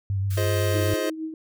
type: tone with vibrato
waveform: sine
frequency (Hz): 97.6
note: G2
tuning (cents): -7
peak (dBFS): -22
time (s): 0.1-0.94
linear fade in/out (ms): 0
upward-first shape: sine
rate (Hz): 7.8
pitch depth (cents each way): 33
type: high-pass noise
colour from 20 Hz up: white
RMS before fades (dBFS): -40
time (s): 0.3-0.97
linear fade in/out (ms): 10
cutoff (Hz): 1200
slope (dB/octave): 96
type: chord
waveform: square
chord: F minor seventh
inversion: none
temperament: just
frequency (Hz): 349.2 / 419.1 / 523.8 / 628.6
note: F4 / Ab4 / C5 / Eb5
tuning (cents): 0 / +16 / +2 / +18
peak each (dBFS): -32 / -31 / -30 / -30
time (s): 0.37-1.1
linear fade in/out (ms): 5
type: tone with tremolo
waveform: sine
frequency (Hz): 317.4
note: D#4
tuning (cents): +35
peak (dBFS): -26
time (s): 0.74-1.34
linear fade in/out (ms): 2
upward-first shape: triangle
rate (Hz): 6.5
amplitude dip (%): 65
effects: none